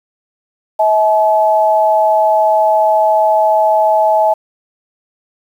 sine tone pair together, 642.7 / 857 Hz, E5 / A5, -44 / -46 cents, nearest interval perfect fourth, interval 498 cents, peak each -11 dBFS, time 0.79-4.34 s, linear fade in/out 10 ms, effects 7-bit

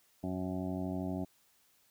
harmonic tone with a mistuned harmonic, 92.5 Hz, F#2, in tune, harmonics 1 / 2 / 3 / 4 / 6 / 7 / 8 / 9, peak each -42 / -38 / -38 / -45 / -51 / -44 / -50 / -54 dBFS, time 0.23-1.25 s, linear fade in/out 10 ms, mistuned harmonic 9, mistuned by +24 cents, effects white hiss -69 dBFS RMS until 1.9 s

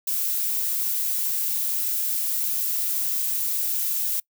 violet noise, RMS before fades -25 dBFS, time 0.07-4.2 s, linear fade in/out 5 ms, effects noise-tail reverb RT60 0.1 s tail -25 dB re dry

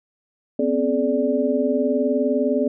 sine tone cluster, 248.1 / 267.8 / 426.9 / 585 Hz, B3 / C4 / G#4 / D5, +8 / +40 / +48 / -7 cents, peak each -23 dBFS, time 0.59-2.68 s, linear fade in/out 5 ms, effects none

